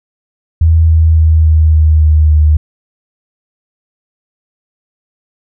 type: tone with pitch steps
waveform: sine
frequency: 81.2 / 80.36 / 79.53 / 78.71 / 77.89 / 77.09 / 76.29 Hz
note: E2 / E2 / D#2 / D#2 / D#2 / D#2 / D#2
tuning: -26 / -44 / +38 / +21 / +2 / -15 / -34 cents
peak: -4 dBFS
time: 0.61-2.57 s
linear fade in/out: 5 ms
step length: 280 ms
effects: none